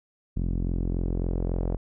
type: tone with low-pass filter sweep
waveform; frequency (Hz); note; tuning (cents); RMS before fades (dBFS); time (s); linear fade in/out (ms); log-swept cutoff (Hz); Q
sawtooth; 43.65; F1; 0; -27; 0.36-1.77; 10; 230 to 590; 1.4
effects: none